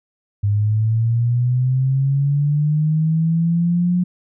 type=linear sweep; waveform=sine; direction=up; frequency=101 to 180.1 Hz; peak=-14 dBFS; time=0.43-4.04 s; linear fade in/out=10 ms; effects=none